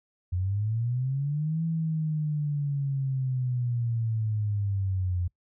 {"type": "linear two-way sweep", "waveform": "sine", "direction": "up then down", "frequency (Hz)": [87.31, 164.81, 87.31], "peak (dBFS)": -25, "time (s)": [0.32, 5.28], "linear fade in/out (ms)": 10, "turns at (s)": 1.64, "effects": ["noise-tail reverb RT60 0.1 s tail -23 dB re dry"]}